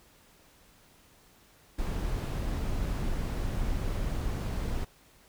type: noise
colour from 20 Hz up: brown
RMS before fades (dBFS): -31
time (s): 1.78-4.85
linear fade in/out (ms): 10
effects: pink hiss -60 dBFS RMS until 5.28 s